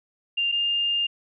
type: tone pair in turn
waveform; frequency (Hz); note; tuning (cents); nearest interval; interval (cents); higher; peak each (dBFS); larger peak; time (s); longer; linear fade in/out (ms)
sine; 2794 / 2810; F7 / F7; 0 / +10; unison; 10; second; -21; neither; 0.37-0.52 / 0.52-1.07; second; 10
effects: none